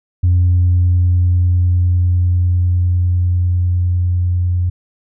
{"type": "tone with level ramp", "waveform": "sine", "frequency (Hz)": 89, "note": "F2", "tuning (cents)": 33, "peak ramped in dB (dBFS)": [-7, -12], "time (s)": [0.23, 4.7], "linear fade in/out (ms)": 10, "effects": ["tanh soft clip ceiling -6 dBFS"]}